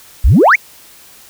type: exponential sweep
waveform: sine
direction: up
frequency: 43.48 to 2489 Hz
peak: -3 dBFS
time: 0.24-0.56 s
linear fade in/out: 10 ms
effects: tanh soft clip ceiling -1 dBFS + white hiss -41 dBFS RMS until 1.29 s